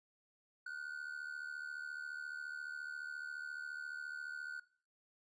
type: ring-modulated tone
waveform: triangle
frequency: 1480 Hz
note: F#6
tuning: in tune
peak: -38 dBFS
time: 0.66-4.6 s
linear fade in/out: 5 ms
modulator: 37.2 Hz
effects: noise-tail reverb RT60 0.4 s tail -17 dB re dry + resampled to 22050 Hz